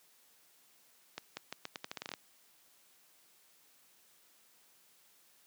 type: accelerating click train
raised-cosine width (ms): 0.2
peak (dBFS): -22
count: 13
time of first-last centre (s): 1.18-2.138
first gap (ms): 190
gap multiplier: 0.82
effects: white hiss -66 dBFS RMS until 5.46 s + high-pass 150 Hz 12 dB/octave